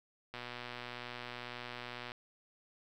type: click train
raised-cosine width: 0.3 ms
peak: -27 dBFS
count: 218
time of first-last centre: 0.34-2.119 s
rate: 122 Hz
effects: 11-bit